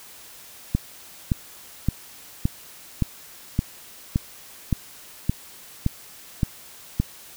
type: click train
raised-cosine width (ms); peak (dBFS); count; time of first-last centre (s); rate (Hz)
5; -7; 12; 0.75-7; 1.76
effects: white hiss -45 dBFS RMS until 7.36 s

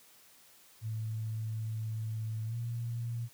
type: tone with pitch glide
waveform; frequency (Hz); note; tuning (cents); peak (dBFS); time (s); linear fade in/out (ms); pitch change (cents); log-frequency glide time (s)
sine; 110.4 to 117.64; A2 to A#2; +6 to +16; -33; 0.81-3.29; 50; +110; 2.46-2.56
effects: white hiss -60 dBFS RMS until 3.33 s + high-pass 60 Hz 12 dB/octave

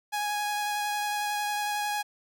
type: tone with vibrato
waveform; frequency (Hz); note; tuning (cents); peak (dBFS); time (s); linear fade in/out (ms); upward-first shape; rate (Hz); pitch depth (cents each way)
sawtooth; 830.6; G#5; 0; -24; 0.12-2.03; 20; sine; 11; 11
effects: none

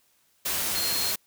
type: tone in noise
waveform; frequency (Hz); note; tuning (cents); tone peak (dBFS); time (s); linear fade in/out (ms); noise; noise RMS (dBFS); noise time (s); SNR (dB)
sine; 4229; C8; +18; -29; 0.75-1.12; 10; white; -28; 0.45-1.16; -4
effects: white hiss -66 dBFS RMS until 1.26 s

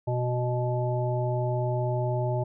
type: harmonic tone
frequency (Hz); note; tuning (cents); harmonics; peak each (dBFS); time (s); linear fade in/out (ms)
123.47; B2; 0; 1 / 3 / 5 / 7; -26 / -33 / -31 / -35; 0.07-2.44; 10
effects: none

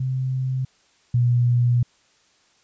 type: tone pair in turn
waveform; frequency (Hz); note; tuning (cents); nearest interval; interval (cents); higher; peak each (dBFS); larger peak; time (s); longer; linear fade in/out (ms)
sine; 130.2 / 121.4; C3 / B2; -8 / -29; minor second; 121; first; -21 / -15; second; 0-0.65 / 1.14-1.83; second; 5
effects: white hiss -60 dBFS RMS until 2.63 s + resampled to 16000 Hz

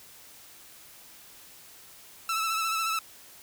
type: tone with vibrato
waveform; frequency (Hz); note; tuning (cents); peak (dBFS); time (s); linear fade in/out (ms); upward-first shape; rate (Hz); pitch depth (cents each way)
sawtooth; 1318.5; E6; 0; -23; 2.29-2.99; 2; sine; 14; 34
effects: white hiss -51 dBFS RMS until 3.42 s

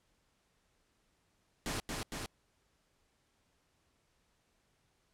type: noise with echo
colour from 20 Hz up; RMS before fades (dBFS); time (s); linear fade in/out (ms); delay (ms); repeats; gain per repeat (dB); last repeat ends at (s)
pink; -37; 1.66-1.8; 0; 230; 2; -2; 2.26
effects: pink hiss -75 dBFS RMS until 5.13 s + low-pass 10000 Hz 12 dB/octave

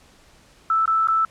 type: tone with dropouts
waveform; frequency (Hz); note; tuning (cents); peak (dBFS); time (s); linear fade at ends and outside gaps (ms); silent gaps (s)
sine; 1318.5; E6; 0; -16; 0.7-1.25; 2; 0.857-0.877 / 1.073-1.084
effects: pink hiss -53 dBFS RMS until 1.3 s + low-pass 9000 Hz 12 dB/octave

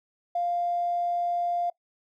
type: tone with tanh clipping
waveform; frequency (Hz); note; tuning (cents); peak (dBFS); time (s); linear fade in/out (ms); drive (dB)
triangle; 698.5; F5; 0; -24; 0.35-1.7; 5; 2
effects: noise-tail reverb RT60 0.1 s tail -21 dB re dry

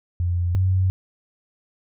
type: tone pair in turn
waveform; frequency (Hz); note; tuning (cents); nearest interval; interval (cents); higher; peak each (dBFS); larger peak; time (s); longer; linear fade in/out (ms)
sine; 87.7 / 93.48; F2 / F#2; +8 / +18; minor second; 110; second; -19 / -16; second; 0.2-0.55 / 0.55-0.9; neither; 0
effects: none

